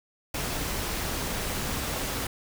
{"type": "noise with amplitude modulation", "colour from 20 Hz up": "pink", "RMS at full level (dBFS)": -29, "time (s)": [0.34, 2.27], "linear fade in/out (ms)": 5, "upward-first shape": "sine", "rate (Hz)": 247, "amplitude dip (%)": 40, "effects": []}